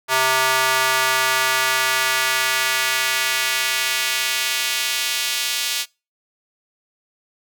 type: tone with high-pass filter sweep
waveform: square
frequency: 130.81 Hz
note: C3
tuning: in tune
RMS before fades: -20 dBFS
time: 0.08-5.86 s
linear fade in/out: 50 ms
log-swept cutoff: 1000 to 3300 Hz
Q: 1.1
effects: noise-tail reverb RT60 0.3 s tail -26 dB re dry